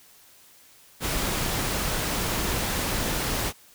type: noise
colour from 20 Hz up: pink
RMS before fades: -27 dBFS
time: 1-3.53 s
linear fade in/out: 50 ms
effects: white hiss -54 dBFS RMS until 3.74 s